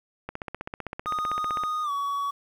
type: click train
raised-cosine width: 0.5 ms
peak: -18 dBFS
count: 22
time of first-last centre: 0.29-1.636 s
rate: 15.6 Hz
type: tone with pitch glide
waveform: triangle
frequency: 1237 to 1127.8 Hz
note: D#6 to C#6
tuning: -10 to +30 cents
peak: -24 dBFS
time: 1.06-2.31 s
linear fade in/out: 10 ms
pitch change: -160 cents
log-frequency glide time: 1.83-1.91 s
effects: 9-bit